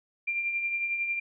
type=tone with tremolo; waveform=sine; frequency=2380 Hz; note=D7; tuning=22 cents sharp; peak=-25 dBFS; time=0.27-1.2 s; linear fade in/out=10 ms; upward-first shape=triangle; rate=11 Hz; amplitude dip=50%; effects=none